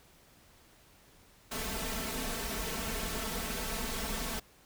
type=noise with comb filter; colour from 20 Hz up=pink; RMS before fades=-36 dBFS; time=1.51-4.4 s; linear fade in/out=10 ms; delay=4.5 ms; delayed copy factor=+0.95; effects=pink hiss -61 dBFS RMS until 4.65 s

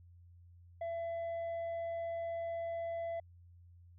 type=tone with tanh clipping; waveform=triangle; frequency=671 Hz; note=E5; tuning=31 cents sharp; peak=-37 dBFS; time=0.81-3.2 s; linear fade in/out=5 ms; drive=8 dB; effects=added 87 Hz sine -56 dBFS peak until 3.98 s

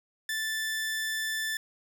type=tone; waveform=sawtooth; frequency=1760 Hz; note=A6; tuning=in tune; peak=-26 dBFS; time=0.29-1.57 s; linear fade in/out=2 ms; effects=none

